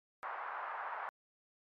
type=band-pass noise; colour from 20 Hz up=pink; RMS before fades=-42 dBFS; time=0.23-1.09 s; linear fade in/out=0 ms; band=800 to 1500 Hz; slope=24 dB/octave; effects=MP3 64 kbps